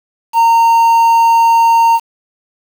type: tone with quantisation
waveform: triangle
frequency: 920 Hz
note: A#5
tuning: 23 cents flat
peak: -4 dBFS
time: 0.33-2 s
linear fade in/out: 50 ms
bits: 5
effects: none